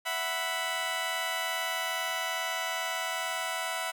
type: chord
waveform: 15% pulse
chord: E suspended second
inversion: none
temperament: just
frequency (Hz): 659.3 / 741.7 / 988.9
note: E5 / F#5 / B5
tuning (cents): 0 / +4 / +2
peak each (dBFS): -29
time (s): 0.05-3.92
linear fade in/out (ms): 20
effects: none